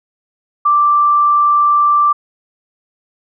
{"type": "tone", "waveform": "sine", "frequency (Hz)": 1174.7, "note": "D6", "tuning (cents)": 0, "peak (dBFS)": -8, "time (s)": [0.65, 2.13], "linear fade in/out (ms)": 10, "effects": []}